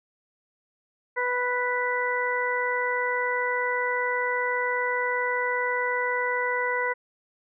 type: harmonic tone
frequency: 493.9 Hz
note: B4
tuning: in tune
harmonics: 1 / 2 / 3 / 4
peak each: -29 / -29 / -31 / -28 dBFS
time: 1.16-6.94 s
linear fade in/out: 20 ms
effects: none